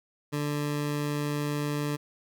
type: tone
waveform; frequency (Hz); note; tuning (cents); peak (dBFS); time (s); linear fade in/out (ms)
20% pulse; 146.83; D3; 0; -23; 0.32-1.97; 20
effects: none